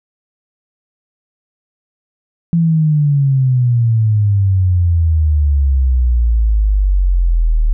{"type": "exponential sweep", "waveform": "sine", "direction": "down", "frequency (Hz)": [170.3, 37.64], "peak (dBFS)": -9, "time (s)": [2.53, 7.73], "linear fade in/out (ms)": 0, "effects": []}